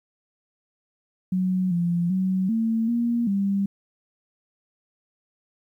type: tone with pitch steps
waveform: sine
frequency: 185 / 172.7 / 187.7 / 225.3 / 236 / 197.8 Hz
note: F#3 / F3 / F#3 / A3 / A#3 / G3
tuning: 0 / -19 / +25 / +41 / +22 / +16 cents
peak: -20 dBFS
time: 1.32-3.66 s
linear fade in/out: 5 ms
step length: 390 ms
effects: 10-bit